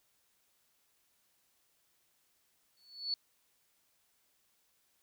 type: tone with exponential growth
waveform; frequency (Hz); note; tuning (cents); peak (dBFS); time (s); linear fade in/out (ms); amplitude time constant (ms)
sine; 4435; C#8; 0; -29; 2.77-3.14; 1; 79
effects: white hiss -74 dBFS RMS until 5.02 s